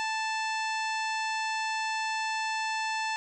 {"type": "harmonic tone with a mistuned harmonic", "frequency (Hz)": 880, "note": "A5", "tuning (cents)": 0, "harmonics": [1, 2, 3, 4, 5, 6, 7, 8, 9], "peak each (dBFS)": [-31, -35, -36, -44, -42, -44, -48, -50, -50], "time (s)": [0, 3.16], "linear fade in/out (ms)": 0, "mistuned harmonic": 5, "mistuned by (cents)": -35, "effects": []}